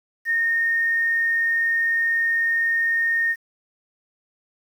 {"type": "tone with quantisation", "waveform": "sine", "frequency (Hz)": 1839, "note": "A#6", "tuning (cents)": -24, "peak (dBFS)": -18, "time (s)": [0.25, 3.36], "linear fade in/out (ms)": 50, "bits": 8, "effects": []}